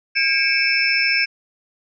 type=tone cluster; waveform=sine; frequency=1618 / 2222 / 2356 / 2604 / 5290 Hz; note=G#6 / C#7 / D7 / E7 / E8; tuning=-46 / +4 / +5 / -22 / +5 cents; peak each=-22 dBFS; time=0.15-1.26 s; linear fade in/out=20 ms; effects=none